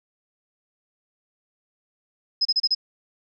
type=tone bursts; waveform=sine; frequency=5090 Hz; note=D#8; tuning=39 cents sharp; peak=-17 dBFS; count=5; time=2.41-2.749 s; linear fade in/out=10 ms; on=43 ms; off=31 ms; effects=none